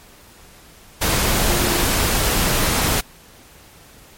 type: tone in noise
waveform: sine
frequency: 350 Hz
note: F4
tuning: 4 cents sharp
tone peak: -25 dBFS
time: 1.49-1.86 s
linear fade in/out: 10 ms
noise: pink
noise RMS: -18 dBFS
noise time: 1.01-3.01 s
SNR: -10 dB
effects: pink hiss -46 dBFS RMS until 4.17 s + MP3 64 kbps